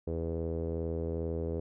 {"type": "tone with low-pass filter", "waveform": "sawtooth", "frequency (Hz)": 82.4, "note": "E2", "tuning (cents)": 0, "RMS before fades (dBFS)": -34, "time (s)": [0.07, 1.6], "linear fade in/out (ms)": 5, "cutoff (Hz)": 460, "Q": 5.2, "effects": []}